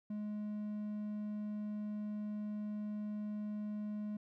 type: tone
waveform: triangle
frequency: 210 Hz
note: G#3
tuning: 19 cents sharp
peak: -36 dBFS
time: 0.1-4.17 s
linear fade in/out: 5 ms
effects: none